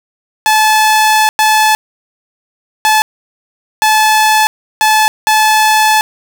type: tone bursts at uneven times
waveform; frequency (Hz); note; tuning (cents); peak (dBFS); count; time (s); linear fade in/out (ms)
sawtooth; 865; A5; -30; -3; 6; 0.46-1.29 / 1.39-1.75 / 2.85-3.02 / 3.82-4.47 / 4.81-5.08 / 5.27-6.01; 0
effects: none